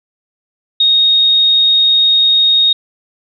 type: tone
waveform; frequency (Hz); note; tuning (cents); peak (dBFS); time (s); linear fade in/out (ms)
sine; 3729; A#7; 0; -7; 0.8-2.73; 5
effects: none